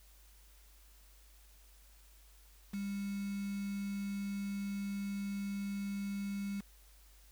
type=tone with quantisation; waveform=sine; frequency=200 Hz; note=G3; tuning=35 cents sharp; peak=-36 dBFS; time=2.73-6.61 s; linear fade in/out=10 ms; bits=8; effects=added 50 Hz sine -59 dBFS peak until 7.31 s + white hiss -65 dBFS RMS until 7.31 s